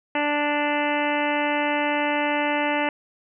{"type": "harmonic tone", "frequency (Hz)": 293.7, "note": "D4", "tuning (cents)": 0, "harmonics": [1, 2, 3, 4, 5, 6, 7, 8, 9, 10], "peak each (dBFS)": [-27, -27, -26, -36, -33, -32, -30, -37, -31, -37], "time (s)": [0.15, 2.89], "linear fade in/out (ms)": 2, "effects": []}